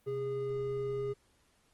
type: tone pair together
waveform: triangle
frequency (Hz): 129.74 / 410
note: C3 / G#4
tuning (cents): -14 / -22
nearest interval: octave + minor sixth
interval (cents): 1992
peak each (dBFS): -39 / -31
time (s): 0.06-1.14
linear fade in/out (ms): 20
effects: pink hiss -70 dBFS RMS until 1.73 s + Opus 24 kbps